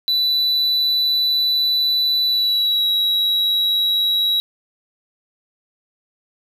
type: tone with pitch glide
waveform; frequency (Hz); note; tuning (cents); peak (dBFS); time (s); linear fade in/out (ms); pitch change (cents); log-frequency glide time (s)
triangle; 3976 to 3872; B7 to B7; +11 to -35; -14; 0.08-4.4; 0; -46; 2.25-2.85
effects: none